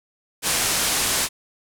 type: low-pass noise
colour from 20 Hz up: white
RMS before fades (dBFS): -22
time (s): 0.42-1.29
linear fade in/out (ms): 50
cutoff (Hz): 11000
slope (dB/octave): 24
effects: none